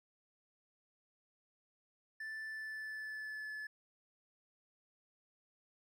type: tone with pitch glide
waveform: triangle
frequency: 1760 to 1725.8 Hz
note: A6 to A6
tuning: 0 to -34 cents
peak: -40 dBFS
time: 2.2-3.67 s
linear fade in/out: 5 ms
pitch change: -34 cents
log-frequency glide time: 2.46-3.51 s
effects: none